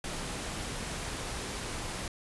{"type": "noise", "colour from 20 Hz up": "pink", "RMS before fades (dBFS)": -37, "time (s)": [0.04, 2.08], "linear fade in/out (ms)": 2, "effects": ["resampled to 24000 Hz"]}